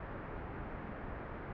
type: low-pass noise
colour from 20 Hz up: pink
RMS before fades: -44 dBFS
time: 0-1.53 s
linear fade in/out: 5 ms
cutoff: 1800 Hz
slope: 24 dB/octave
effects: none